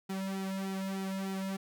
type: tone with flanger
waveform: sawtooth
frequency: 192.5 Hz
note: G3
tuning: 31 cents flat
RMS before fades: -36 dBFS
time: 0.09-1.57 s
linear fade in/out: 10 ms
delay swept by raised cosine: 1.8 to 2.62 ms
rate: 3.3 Hz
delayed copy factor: -0.95
effects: none